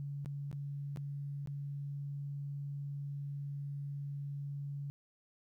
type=tone with dropouts; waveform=sine; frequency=141.8 Hz; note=C#3; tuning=40 cents sharp; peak=-38 dBFS; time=0-4.9 s; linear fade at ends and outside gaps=0 ms; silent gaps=0.247-0.259 / 0.514-0.528 / 0.961-0.972 / 1.46-1.473 s; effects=13-bit